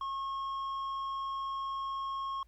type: tone with tanh clipping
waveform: sine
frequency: 1086 Hz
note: C#6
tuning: 36 cents flat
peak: -35 dBFS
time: 0.01-2.43 s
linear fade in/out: 2 ms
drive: 6 dB
effects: added 56 Hz sine -60 dBFS peak until 2.47 s + pink hiss -75 dBFS RMS until 2.47 s